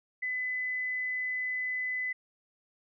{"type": "tone", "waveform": "sine", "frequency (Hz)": 2009, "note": "B6", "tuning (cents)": 29, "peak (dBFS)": -30, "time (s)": [0.22, 2.13], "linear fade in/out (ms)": 10, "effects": []}